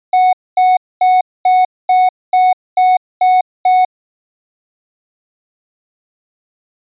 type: tone bursts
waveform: triangle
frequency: 738 Hz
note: F#5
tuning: 5 cents flat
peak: -5 dBFS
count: 9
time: 0.13-3.85 s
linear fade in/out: 5 ms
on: 200 ms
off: 240 ms
effects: resampled to 8000 Hz